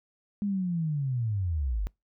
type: linear sweep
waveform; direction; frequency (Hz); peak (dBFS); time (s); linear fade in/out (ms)
sine; down; 207.7 to 43.65; -26; 0.42-1.87; 0
effects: noise-tail reverb RT60 0.2 s tail -26 dB re dry